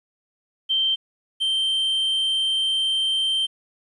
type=tone pair in turn; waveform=sine / triangle; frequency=3131 / 3131 Hz; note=G7 / G7; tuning=-3 / -3 cents; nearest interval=unison; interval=0 cents; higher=neither; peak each=-18 dBFS; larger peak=neither; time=0.69-0.96 / 1.4-3.47 s; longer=second; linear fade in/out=20 ms; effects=resampled to 24000 Hz + 10-bit